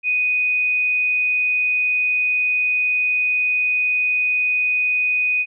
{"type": "tone", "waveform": "sine", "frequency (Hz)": 2489, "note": "D#7", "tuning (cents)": 0, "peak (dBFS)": -16, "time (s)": [0.03, 5.46], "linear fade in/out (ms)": 50, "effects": []}